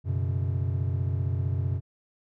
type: chord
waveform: triangle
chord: F# suspended fourth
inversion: none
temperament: just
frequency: 92.5 / 123.33 / 138.75 Hz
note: F#2 / B2 / C#3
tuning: 0 / -2 / +2 cents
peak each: -25 / -28 / -31 dBFS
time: 0.04-1.81 s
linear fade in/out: 50 ms
effects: none